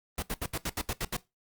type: noise bursts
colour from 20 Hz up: pink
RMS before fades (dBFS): -32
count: 9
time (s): 0.18-1.167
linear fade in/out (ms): 2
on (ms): 43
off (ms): 75
effects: noise-tail reverb RT60 0.2 s tail -18 dB re dry + Opus 32 kbps